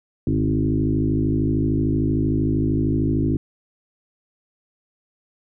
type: tone with frequency modulation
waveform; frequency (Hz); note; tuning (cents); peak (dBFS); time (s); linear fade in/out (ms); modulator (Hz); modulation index
sine; 200; G3; +35; -17; 0.27-3.37; 2; 53.1; 2.7
effects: none